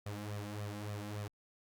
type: tone with flanger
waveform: sawtooth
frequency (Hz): 103.83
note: G#2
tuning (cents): 0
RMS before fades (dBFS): -42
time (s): 0.06-1.28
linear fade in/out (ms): 5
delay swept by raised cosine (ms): 1.6 to 3.8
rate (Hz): 3.5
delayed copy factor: +0.75
effects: Opus 48 kbps